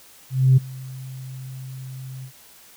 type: tone with ADSR envelope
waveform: sine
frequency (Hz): 130.81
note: C3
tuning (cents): 0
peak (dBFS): -8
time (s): 0.3-2.32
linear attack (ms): 270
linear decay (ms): 16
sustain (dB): -24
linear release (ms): 81
effects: tanh soft clip ceiling -6 dBFS + white hiss -49 dBFS RMS until 2.76 s